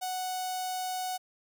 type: tone with notch filter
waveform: sawtooth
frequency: 740 Hz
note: F#5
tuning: in tune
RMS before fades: -34 dBFS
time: 0.01-1.18 s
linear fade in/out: 20 ms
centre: 1800 Hz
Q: 0.62
effects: none